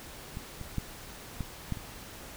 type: clicks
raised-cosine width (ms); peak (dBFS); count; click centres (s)
5; -25 / -28 / -18 / -21 / -19 / -30; 6; 0.371 / 0.613 / 0.783 / 1.407 / 1.723 / 1.772
effects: pink hiss -46 dBFS RMS until 2.36 s